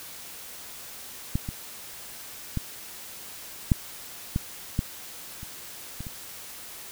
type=clicks; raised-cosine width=5 ms; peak=-12 / -19 / -14 / -6 / -12 / -11 / -27 / -23 / -25 dBFS; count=9; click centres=1.355 / 1.489 / 2.573 / 3.718 / 4.361 / 4.791 / 5.431 / 6.006 / 6.068 s; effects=white hiss -42 dBFS RMS until 6.91 s